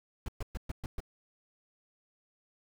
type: noise bursts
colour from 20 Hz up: brown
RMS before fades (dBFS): -35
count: 6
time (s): 0.26-1.004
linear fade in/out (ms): 2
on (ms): 24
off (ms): 120
effects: none